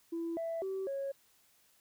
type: tone with pitch steps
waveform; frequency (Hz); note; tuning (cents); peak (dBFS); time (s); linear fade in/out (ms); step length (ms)
sine; 333.8 / 662 / 383.8 / 550; E4 / E5 / G4 / C#5; +22 / +7 / -37 / -14; -33; 0.12-1.12; 10; 250
effects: tanh soft clip ceiling -31 dBFS + white hiss -68 dBFS RMS until 1.8 s